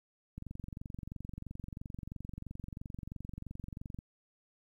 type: click train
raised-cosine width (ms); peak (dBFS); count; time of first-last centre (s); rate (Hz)
5; -30; 84; 0.38-3.989; 23
effects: 11-bit